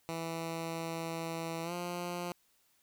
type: tone with pitch glide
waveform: 10% pulse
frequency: 164.81 to 175.62 Hz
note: E3 to F3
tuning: 0 to +10 cents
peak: -28 dBFS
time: 0.09-2.32 s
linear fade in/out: 0 ms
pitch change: +110 cents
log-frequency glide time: 1.63-1.73 s
effects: white hiss -71 dBFS RMS until 2.82 s